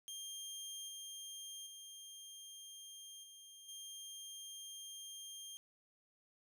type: tone with level steps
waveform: 20% pulse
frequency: 3200 Hz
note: G7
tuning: 35 cents sharp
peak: -40 / -42 / -46 / -50 / -43 dBFS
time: 0.08-5.57 s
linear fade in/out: 0 ms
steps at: 0.88 / 1.66 / 3.23 / 3.68 s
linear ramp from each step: 10 ms
effects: none